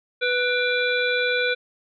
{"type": "harmonic tone with a mistuned harmonic", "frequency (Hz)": 493.9, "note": "B4", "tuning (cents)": 0, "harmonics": [1, 3, 5, 7, 8], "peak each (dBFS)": [-24, -24, -26, -31, -31], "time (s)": [0.21, 1.55], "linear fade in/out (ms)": 20, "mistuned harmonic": 5, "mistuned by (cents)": -70, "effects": []}